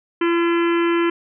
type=harmonic tone with a mistuned harmonic; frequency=340.1 Hz; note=F4; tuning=46 cents flat; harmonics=1 / 3 / 4 / 5 / 6 / 7 / 8 / 9; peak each=-16 / -26 / -28 / -30 / -32 / -33 / -34 / -35 dBFS; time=0.21-1.1 s; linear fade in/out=5 ms; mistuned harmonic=8; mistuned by=-35 cents; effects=none